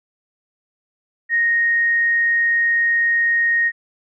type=tone; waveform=sine; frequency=1864 Hz; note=A#6; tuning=1 cent flat; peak=-14 dBFS; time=1.29-3.72 s; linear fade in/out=50 ms; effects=none